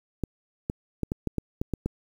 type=clicks; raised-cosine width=3 ms; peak=-14 dBFS; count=9; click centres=0.237 / 0.699 / 1.033 / 1.119 / 1.273 / 1.383 / 1.615 / 1.737 / 1.86 s; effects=8-bit